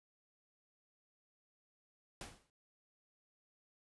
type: noise with exponential decay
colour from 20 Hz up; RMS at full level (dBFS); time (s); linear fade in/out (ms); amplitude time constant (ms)
pink; -44; 2.21-2.5; 1; 63
effects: noise-tail reverb RT60 0.2 s tail -25 dB re dry + resampled to 24000 Hz